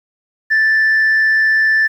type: tone with frequency modulation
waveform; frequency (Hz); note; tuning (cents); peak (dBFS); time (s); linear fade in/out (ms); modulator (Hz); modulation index
sine; 1760; A6; 0; -8; 0.5-1.88; 20; 95.4; 0.26
effects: tanh soft clip ceiling -8 dBFS + 8-bit